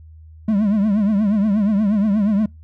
triangle tone with vibrato, 207.5 Hz, G#3, 1 cent flat, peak -12 dBFS, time 0.48-2.46 s, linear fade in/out 5 ms, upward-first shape triangle, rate 8.4 Hz, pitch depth 140 cents each way, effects noise-tail reverb RT60 0.2 s tail -26 dB re dry + added 79 Hz sine -39 dBFS peak until 2.63 s

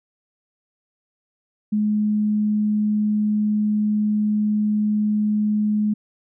sine tone, 211 Hz, G#3, 28 cents sharp, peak -17 dBFS, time 1.72-5.94 s, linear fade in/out 10 ms, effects none

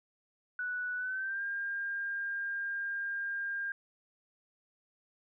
sine tone with pitch glide, 1480 to 1604.7 Hz, F#6 to G6, 0 to +40 cents, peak -33 dBFS, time 0.59-3.72 s, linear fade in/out 2 ms, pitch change +140 cents, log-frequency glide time 0.96-1.43 s, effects none

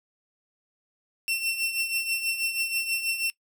sawtooth tone with tremolo, 2705 Hz, E7, 44 cents sharp, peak -20 dBFS, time 1.28-3.3 s, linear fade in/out 0 ms, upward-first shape triangle, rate 6.2 Hz, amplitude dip 70%, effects noise-tail reverb RT60 0.1 s tail -21 dB re dry

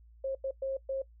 sine tone bursts at uneven times, 537 Hz, C5, 45 cents sharp, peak -30 dBFS, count 4, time 0.24-0.35 / 0.44-0.51 / 0.62-0.77 / 0.89-1.02 s, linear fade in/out 5 ms, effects noise-tail reverb RT60 0.1 s tail -21 dB re dry + added 57 Hz sine -54 dBFS peak until 1.2 s

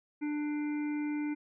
harmonic tone, 296.9 Hz, D4, 19 cents sharp, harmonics 1 / 3 / 5 / 7 / 8, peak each -31 / -48 / -51 / -48 / -51 dBFS, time 0.21-1.35 s, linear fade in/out 20 ms, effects none

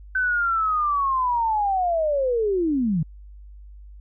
sine linear sweep, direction down, 1533 to 147 Hz, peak -19 dBFS, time 0.15-3.03 s, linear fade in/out 5 ms, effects added 50 Hz sine -40 dBFS peak until 4 s

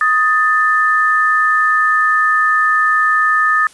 sine tone pair together, 1250 / 1770.2 Hz, D#6 / A6, +8 / +10 cents, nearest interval tritone, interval 602 cents, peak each -13 dBFS, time 0.01-3.67 s, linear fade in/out 2 ms, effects white hiss -44 dBFS RMS until 3.73 s + resampled to 24000 Hz

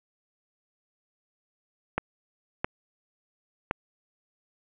clicks, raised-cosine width 0.5 ms, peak -10 dBFS, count 3, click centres 1.98 / 2.645 / 3.711 s, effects resampled to 8000 Hz + 7-bit

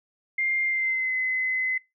sine tone with pitch glide, 2109 to 2037 Hz, C7 to C7, +13 to -47 cents, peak -23 dBFS, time 0.38-1.78 s, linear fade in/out 5 ms, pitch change -60 cents, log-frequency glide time 0.64-1.15 s, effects noise-tail reverb RT60 0.2 s tail -20 dB re dry

